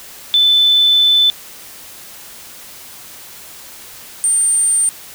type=tone pair in turn; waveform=sine; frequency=3514 / 8855 Hz; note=A7 / C#9; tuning=-3 / -3 cents; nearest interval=octave + major third; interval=1600 cents; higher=second; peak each=-8 / -11 dBFS; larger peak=first; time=0.34-1.3 / 4.24-4.89 s; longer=first; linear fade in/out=0 ms; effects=white hiss -36 dBFS RMS until 5.14 s